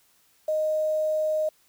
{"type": "tone with quantisation", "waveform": "sine", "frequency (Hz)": 620, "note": "D#5", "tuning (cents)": -6, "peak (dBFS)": -22, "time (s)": [0.48, 1.49], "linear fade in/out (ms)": 5, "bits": 8, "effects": ["white hiss -63 dBFS RMS until 1.68 s"]}